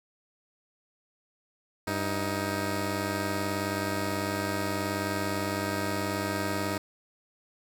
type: tone pair together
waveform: 10% pulse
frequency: 98.41 / 314.6 Hz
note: G2 / D#4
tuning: +7 / +19 cents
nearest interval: octave + minor sixth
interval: 2012 cents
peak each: -23 dBFS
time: 1.87-6.78 s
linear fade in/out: 5 ms
effects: none